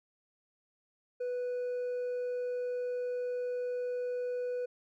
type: tone with hard clipping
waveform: sine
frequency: 493.9 Hz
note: B4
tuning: in tune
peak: -33 dBFS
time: 1.2-4.66 s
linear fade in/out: 10 ms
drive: 2 dB
effects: none